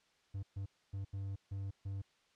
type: tone bursts at uneven times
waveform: triangle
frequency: 98 Hz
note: G2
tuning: in tune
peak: -36 dBFS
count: 6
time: 0.34-0.43 / 0.56-0.66 / 0.93-1.05 / 1.13-1.36 / 1.51-1.71 / 1.85-2.02 s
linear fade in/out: 10 ms
effects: white hiss -72 dBFS RMS until 2.35 s + low-pass 5000 Hz 12 dB/octave